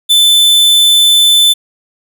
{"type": "tone", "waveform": "45% pulse", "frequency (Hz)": 3520, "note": "A7", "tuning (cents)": 0, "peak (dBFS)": -5, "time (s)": [0.09, 1.54], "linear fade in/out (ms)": 20, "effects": []}